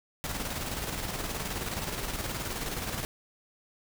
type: noise with tremolo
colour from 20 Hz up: pink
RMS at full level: -33 dBFS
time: 0.24-3.05 s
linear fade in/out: 0 ms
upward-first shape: square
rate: 19 Hz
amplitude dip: 40%
effects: none